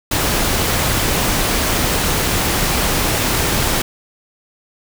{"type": "noise", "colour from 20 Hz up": "pink", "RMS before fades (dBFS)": -17, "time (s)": [0.11, 3.82], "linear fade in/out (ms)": 5, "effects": []}